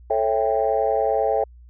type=chord; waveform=sine; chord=A dominant seventh; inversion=none; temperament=just; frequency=440 / 550 / 660 / 792 Hz; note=A4 / C#5 / E5 / G5; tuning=0 / -14 / +2 / +18 cents; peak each=-23 dBFS; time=0.1-1.44 s; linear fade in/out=5 ms; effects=tanh soft clip ceiling -8 dBFS + added 60 Hz sine -43 dBFS peak until 1.69 s